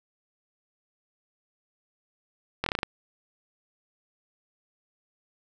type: slowing click train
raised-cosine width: 0.3 ms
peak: -10 dBFS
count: 7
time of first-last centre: 2.64-2.831 s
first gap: 23 ms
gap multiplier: 1.13
effects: none